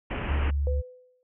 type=low-pass noise; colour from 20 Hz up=pink; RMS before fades=-32 dBFS; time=0.1-0.51 s; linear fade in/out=10 ms; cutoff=3000 Hz; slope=96 dB/octave
type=tone; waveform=sine; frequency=71 Hz; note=C#2; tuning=42 cents sharp; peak=-23 dBFS; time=0.28-0.82 s; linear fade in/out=20 ms
type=tone with exponential decay; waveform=sine; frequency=503 Hz; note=B4; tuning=32 cents sharp; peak=-28 dBFS; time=0.67-1.23 s; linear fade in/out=1 ms; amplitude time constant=120 ms
effects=none